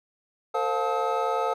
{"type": "tone cluster", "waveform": "triangle", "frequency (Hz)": [454.2, 524, 709, 872, 1278], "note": ["A#4", "C5", "F5", "A5", "D#6"], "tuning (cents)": [-45, 2, 26, -16, 46], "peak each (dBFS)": -28, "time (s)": [0.54, 1.54], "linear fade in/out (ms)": 10, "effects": []}